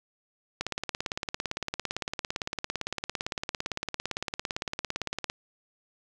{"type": "click train", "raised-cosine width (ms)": 0.2, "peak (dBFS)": -13, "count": 84, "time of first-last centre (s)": [0.61, 5.299], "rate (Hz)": 17.7, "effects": []}